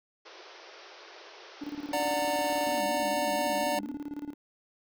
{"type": "band-pass noise", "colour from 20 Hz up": "pink", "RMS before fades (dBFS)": -50, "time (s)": [0.25, 2.81], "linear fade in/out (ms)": 10, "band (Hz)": [340, 5800], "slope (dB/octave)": 96}
{"type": "tone with tremolo", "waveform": "triangle", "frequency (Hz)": 291.2, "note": "D4", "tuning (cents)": -15, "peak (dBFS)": -31, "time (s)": [1.61, 4.34], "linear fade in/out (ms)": 10, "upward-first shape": "square", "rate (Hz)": 18, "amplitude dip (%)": 80}
{"type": "chord", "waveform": "square", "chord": "D augmented", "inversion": "none", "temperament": "just", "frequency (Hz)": [587.3, 734.2, 917.7], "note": ["D5", "F#5", "A#5"], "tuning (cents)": [0, -14, -27], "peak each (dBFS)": [-31, -34, -33], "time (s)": [1.93, 3.79], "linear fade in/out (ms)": 2}
{"type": "tone with vibrato", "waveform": "sine", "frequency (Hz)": 226.4, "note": "A3", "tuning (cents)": 50, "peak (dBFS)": -39, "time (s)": [2.67, 3.95], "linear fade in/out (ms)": 0, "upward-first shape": "sine", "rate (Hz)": 4.2, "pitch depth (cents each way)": 200}
{"effects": []}